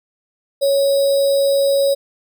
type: tone with sample-and-hold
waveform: sine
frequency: 554.4 Hz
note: C#5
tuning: in tune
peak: -12 dBFS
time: 0.61-1.95 s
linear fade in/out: 20 ms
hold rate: 4410 Hz
effects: none

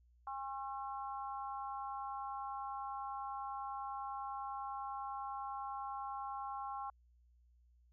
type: harmonic tone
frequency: 270 Hz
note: C#4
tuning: 45 cents flat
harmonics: 3 / 4 / 5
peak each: -43 / -44 / -50 dBFS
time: 0.27-6.9 s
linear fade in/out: 2 ms
effects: added 60 Hz sine -65 dBFS peak until 7.92 s

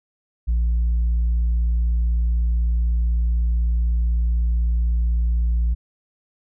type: tone with tanh clipping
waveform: sine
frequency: 58 Hz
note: A#1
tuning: 8 cents flat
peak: -17 dBFS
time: 0.47-5.75 s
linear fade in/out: 20 ms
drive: 1 dB
effects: none

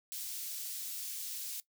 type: high-pass noise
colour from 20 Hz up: white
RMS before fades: -41 dBFS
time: 0.12-1.6 s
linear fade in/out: 0 ms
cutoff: 3900 Hz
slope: 12 dB/octave
effects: noise-tail reverb RT60 0.1 s tail -18 dB re dry

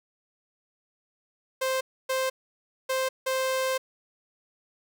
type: tone bursts at uneven times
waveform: sawtooth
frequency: 523.3 Hz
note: C5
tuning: in tune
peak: -21 dBFS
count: 4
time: 1.61-1.81 / 2.09-2.3 / 2.89-3.09 / 3.26-3.78 s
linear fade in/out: 10 ms
effects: none

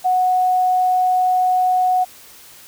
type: tone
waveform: sine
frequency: 736 Hz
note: F#5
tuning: 9 cents flat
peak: -13 dBFS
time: 0.04-2.05 s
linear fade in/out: 20 ms
effects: white hiss -43 dBFS RMS until 2.67 s

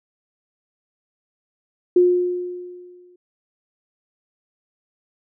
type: tone with exponential decay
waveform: sine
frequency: 357.5 Hz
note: F4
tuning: 41 cents sharp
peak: -9 dBFS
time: 1.96-3.16 s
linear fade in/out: 5 ms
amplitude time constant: 260 ms
effects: none

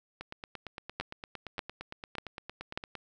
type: two click trains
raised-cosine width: 0.3 ms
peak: -24 / -16 dBFS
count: 25 / 4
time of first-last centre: 0.21-2.953 / 1-2.775 s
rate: 8.75 / 1.69 Hz
effects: none

